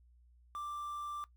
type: tone with quantisation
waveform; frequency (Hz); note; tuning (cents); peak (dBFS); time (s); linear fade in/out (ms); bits
triangle; 1178; D6; +5; -37; 0.55-1.24; 0; 10
effects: noise-tail reverb RT60 0.1 s tail -17 dB re dry + added 60 Hz sine -61 dBFS peak until 1.36 s